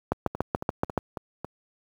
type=two click trains; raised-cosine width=1 ms; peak=-18 / -9 dBFS; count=5 / 7; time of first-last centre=0.35-1.446 / 0.12-0.977 s; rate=3.65 / 7 Hz; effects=high-pass 60 Hz 12 dB/octave + 8-bit